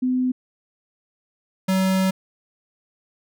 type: tone pair in turn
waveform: sine / square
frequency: 254 / 189.24 Hz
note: B3 / F#3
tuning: +49 / +39 cents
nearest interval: perfect fourth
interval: 510 cents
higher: first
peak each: -18 dBFS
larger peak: neither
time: 0.02-0.32 / 1.68-2.11 s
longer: second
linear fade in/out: 10 ms
effects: none